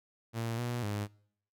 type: tone with pitch steps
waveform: sawtooth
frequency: 115 / 120.7 / 103.4 Hz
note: A#2 / B2 / G#2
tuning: -23 / -39 / -7 cents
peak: -29 dBFS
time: 0.33-1.08 s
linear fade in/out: 50 ms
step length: 250 ms
effects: noise-tail reverb RT60 0.7 s tail -26 dB re dry